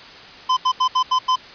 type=tone bursts at uneven times; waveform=square; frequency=1023 Hz; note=C6; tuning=39 cents flat; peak=-15 dBFS; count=6; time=0.49-0.57 / 0.65-0.72 / 0.8-0.88 / 0.95-1.03 / 1.11-1.19 / 1.28-1.36 s; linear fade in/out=10 ms; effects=white hiss -40 dBFS RMS until 1.54 s + resampled to 11025 Hz